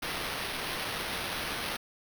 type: noise with sample-and-hold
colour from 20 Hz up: blue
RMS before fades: -35 dBFS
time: 0.02-1.77 s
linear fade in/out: 10 ms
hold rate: 7350 Hz
effects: none